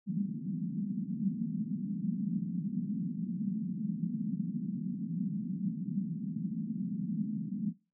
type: band-pass noise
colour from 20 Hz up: white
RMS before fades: -35 dBFS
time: 0.06-7.74 s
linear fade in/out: 50 ms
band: 170 to 220 Hz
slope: 48 dB/octave
effects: noise-tail reverb RT60 0.3 s tail -20 dB re dry